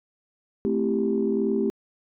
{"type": "chord", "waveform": "sine", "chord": "A minor seventh", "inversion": "none", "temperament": "equal", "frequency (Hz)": [220, 261.6, 329.6, 392], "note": ["A3", "C4", "E4", "G4"], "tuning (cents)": [0, 0, 0, 0], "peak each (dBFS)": [-25, -28, -30, -24], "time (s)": [0.65, 1.7], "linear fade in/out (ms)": 0, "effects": ["tanh soft clip ceiling -12 dBFS"]}